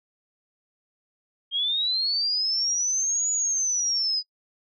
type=linear two-way sweep; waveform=sine; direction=up then down; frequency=3192 to 6890 to 4928 Hz; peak=-22 dBFS; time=1.51-4.23 s; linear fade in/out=50 ms; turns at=3.3 s; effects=noise-tail reverb RT60 0.1 s tail -26 dB re dry